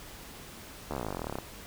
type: slowing click train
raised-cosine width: 1 ms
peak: -20 dBFS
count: 24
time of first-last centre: 0.91-1.386 s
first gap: 13 ms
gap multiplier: 1.04
effects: pink hiss -47 dBFS RMS until 1.66 s